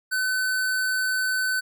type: tone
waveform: square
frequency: 1515 Hz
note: F#6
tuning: 40 cents sharp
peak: -23 dBFS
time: 0.11-1.61 s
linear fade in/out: 20 ms
effects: none